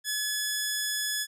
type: tone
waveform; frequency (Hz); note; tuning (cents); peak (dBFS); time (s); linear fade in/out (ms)
10% pulse; 1706; G#6; +46; -19; 0.04-1.27; 50
effects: none